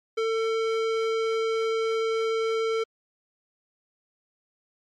square tone, 448.3 Hz, A4, 32 cents sharp, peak -24 dBFS, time 0.17-2.84 s, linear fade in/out 10 ms, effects low-pass 4000 Hz 12 dB/octave + MP3 64 kbps

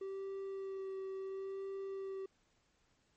triangle tone with vibrato, 386.8 Hz, G4, 23 cents flat, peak -38 dBFS, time 0.01-2.26 s, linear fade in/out 5 ms, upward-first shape sine, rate 0.72 Hz, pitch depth 14 cents each way, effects pink hiss -75 dBFS RMS until 3.16 s + MP3 32 kbps

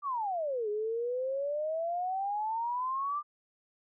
sine exponential two-way sweep, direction down then up, 1200 to 412.1 to 1200 Hz, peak -30 dBFS, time 0.02-3.23 s, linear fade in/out 50 ms, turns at 0.69 s, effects none

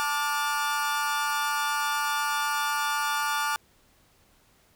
40% pulse chord, D minor, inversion second, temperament equal with one note detuned, 880 / 1174.7 / 1432 Hz, A5 / D6 / F6, 0 / 0 / +43 cents, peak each -29 dBFS, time 0-3.56 s, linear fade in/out 0 ms, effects pink hiss -62 dBFS RMS until 4.75 s

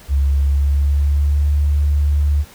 sine tone with pitch glide, 69.3 to 72.79 Hz, C#2 to D2, 0 to -15 cents, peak -12 dBFS, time 0.08-2.45 s, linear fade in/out 50 ms, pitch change +85 cents, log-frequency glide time 0.23-1.47 s, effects pink hiss -43 dBFS RMS until 2.54 s

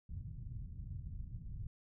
white low-pass noise, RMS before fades -45 dBFS, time 0.09-1.67 s, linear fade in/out 5 ms, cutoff 120 Hz, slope 24 dB/octave, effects none

